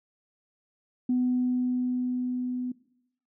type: tone with level ramp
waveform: sine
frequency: 250 Hz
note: B3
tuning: 21 cents sharp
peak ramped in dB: -21 to -29 dBFS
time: 1.09-2.72 s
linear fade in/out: 5 ms
effects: noise-tail reverb RT60 0.8 s tail -20 dB re dry + tanh soft clip ceiling -17 dBFS